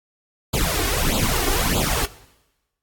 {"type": "noise with flanger", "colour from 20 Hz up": "pink", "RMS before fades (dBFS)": -21, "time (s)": [0.53, 2.06], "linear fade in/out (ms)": 10, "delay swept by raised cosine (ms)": [0.26, 2.76], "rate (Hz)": 1.6, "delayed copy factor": 1, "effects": ["noise-tail reverb RT60 1.0 s tail -19 dB re dry", "AAC 64 kbps"]}